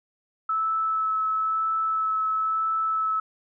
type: tone with vibrato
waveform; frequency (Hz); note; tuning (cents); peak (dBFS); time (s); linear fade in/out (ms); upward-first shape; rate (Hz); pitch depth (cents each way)
sine; 1305; E6; -18; -22; 0.49-3.2; 5; sine; 1; 10
effects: none

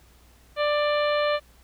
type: harmonic tone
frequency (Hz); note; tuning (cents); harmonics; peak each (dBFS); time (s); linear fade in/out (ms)
591; D5; +11; 1 / 2 / 3 / 4 / 5 / 6 / 7; -22 / -28 / -32 / -34 / -36 / -38 / -39; 0.56-1.4; 50
effects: added 60 Hz sine -54 dBFS peak until 1.63 s + pink hiss -58 dBFS RMS until 1.63 s

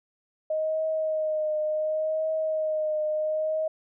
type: tone with vibrato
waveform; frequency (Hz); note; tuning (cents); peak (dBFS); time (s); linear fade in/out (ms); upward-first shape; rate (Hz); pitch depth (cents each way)
sine; 623; D#5; +2; -24; 0.5-3.68; 5; triangle; 0.69; 32
effects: none

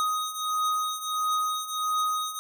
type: beating tone pair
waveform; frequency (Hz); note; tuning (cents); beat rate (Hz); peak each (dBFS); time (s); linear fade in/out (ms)
square; 1250 / 1251.5; D#6 / D#6; +8 / +10; 1.5; -32 / -28; 0-2.39; 0
effects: none

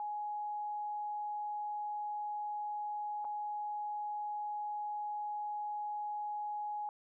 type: tone with dropouts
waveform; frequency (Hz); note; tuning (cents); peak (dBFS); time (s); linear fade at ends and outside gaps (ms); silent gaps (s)
sine; 836; G#5; +11; -36; 0-6.89; 1; 3.245-3.25
effects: none

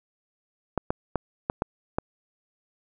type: clicks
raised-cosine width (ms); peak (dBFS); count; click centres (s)
1; -10; 6; 0.777 / 0.905 / 1.157 / 1.499 / 1.621 / 1.985
effects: none

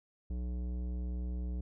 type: tone with tanh clipping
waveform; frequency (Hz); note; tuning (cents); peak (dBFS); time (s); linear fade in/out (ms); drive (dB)
sine; 61; B1; -21; -36; 0.3-1.61; 5; 14
effects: none

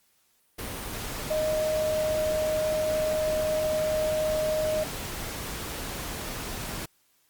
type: tone in noise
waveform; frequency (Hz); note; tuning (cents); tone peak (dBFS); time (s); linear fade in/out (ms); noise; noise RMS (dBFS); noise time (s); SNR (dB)
sine; 620; D#5; -6; -24; 1.3-4.84; 10; pink; -35; 0.58-6.86; +8
effects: white hiss -67 dBFS RMS until 7.29 s + Opus 48 kbps

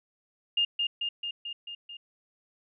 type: tone with echo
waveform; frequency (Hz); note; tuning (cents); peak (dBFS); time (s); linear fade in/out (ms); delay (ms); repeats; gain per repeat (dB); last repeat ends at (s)
sine; 2824; F7; +19; -22; 0.57-0.65; 5; 220; 6; -3; 1.97
effects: none

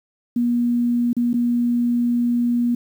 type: tone with dropouts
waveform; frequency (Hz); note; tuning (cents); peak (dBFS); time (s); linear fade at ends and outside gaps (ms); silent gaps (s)
sine; 240; B3; -49; -16; 0.36-2.75; 5; 1.131-1.166 / 1.332-1.34
effects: 8-bit

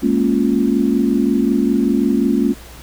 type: chord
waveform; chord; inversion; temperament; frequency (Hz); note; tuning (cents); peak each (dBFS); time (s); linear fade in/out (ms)
sine; Bb minor seventh; third; equal; 207.7 / 233.1 / 277.2 / 349.2; Ab3 / Bb3 / Db4 / F4; 0 / 0 / 0 / 0; -19 / -17 / -17 / -21; 0.02-2.54; 20
effects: added 60 Hz sine -39 dBFS peak until 2.82 s + pink hiss -40 dBFS RMS until 2.82 s

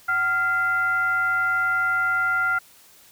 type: tone with frequency modulation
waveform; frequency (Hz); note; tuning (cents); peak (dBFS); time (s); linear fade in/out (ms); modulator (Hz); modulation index
sine; 1396.9; F6; 0; -19; 0.08-2.59; 10; 645; 0.47
effects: white hiss -52 dBFS RMS until 3.11 s

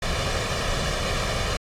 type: noise with comb filter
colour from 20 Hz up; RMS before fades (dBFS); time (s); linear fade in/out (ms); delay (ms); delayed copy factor
pink; -25; 0.02-1.57; 5; 1.7; +0.65
effects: low-pass 6000 Hz 12 dB/octave + AAC 64 kbps

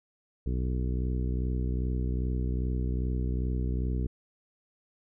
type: harmonic tone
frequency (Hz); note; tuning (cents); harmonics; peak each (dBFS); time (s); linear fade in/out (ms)
62.5; B1; +21; 1 / 2 / 3 / 4 / 5 / 6 / 7; -28 / -34 / -38 / -40 / -42 / -44 / -45; 0.46-4.07; 5
effects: none

